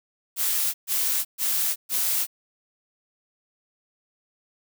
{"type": "noise bursts", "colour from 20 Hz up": "blue", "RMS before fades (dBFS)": -24, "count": 4, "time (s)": [0.36, 2.27], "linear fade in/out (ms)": 50, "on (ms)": 380, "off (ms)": 130, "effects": []}